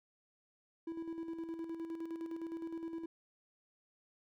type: tone with tremolo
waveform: triangle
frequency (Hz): 329.6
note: E4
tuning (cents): 0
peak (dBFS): -36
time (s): 0.87-3.06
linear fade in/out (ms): 5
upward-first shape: square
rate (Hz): 9.7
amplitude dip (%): 50
effects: none